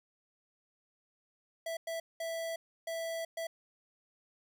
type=tone bursts at uneven times; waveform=square; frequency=659.3 Hz; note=E5; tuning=in tune; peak=-36 dBFS; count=5; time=1.66-1.77 / 1.87-2 / 2.2-2.56 / 2.87-3.25 / 3.37-3.47 s; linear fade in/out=5 ms; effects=none